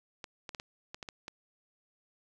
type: clicks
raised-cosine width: 0.2 ms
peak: -24 dBFS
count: 8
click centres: 0.242 / 0.492 / 0.548 / 0.599 / 0.945 / 1.028 / 1.088 / 1.281 s
effects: none